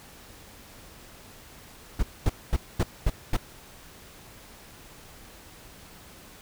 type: noise bursts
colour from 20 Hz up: brown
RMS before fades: -21 dBFS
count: 6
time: 1.99-3.368 s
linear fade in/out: 5 ms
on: 38 ms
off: 230 ms
effects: pink hiss -49 dBFS RMS until 6.41 s

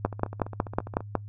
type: two click trains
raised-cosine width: 1 ms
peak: -9 / -23 dBFS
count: 7 / 15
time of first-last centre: 0.05-1.153 / 0.06-1.006 s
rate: 5.44 / 14.8 Hz
effects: noise-tail reverb RT60 0.1 s tail -24 dB re dry + added 103 Hz sine -38 dBFS peak until 1.28 s

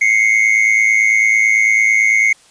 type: tone pair together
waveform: triangle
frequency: 2093 / 2202 Hz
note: C7 / C#7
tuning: 0 / -12 cents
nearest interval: minor second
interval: 88 cents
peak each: -11 dBFS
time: 0.01-2.33 s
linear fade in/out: 5 ms
effects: white hiss -48 dBFS RMS until 2.5 s + resampled to 22050 Hz

